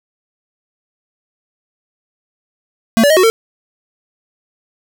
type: tone with pitch steps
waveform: square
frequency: 224.8 / 576 / 628 / 370.2 / 451.9 Hz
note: A3 / D5 / D#5 / F#4 / A4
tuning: +37 / -34 / +16 / +1 / +46 cents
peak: -8 dBFS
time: 2.97-3.3 s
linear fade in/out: 0 ms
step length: 66 ms
effects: none